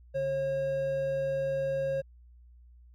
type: tone pair together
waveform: triangle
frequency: 143.29 / 541 Hz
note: D3 / C#5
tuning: -42 / -42 cents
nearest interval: octave + major seventh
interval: 2300 cents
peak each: -37 / -26 dBFS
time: 0.14-2.02 s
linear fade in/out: 20 ms
effects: added 60 Hz sine -52 dBFS peak until 2.94 s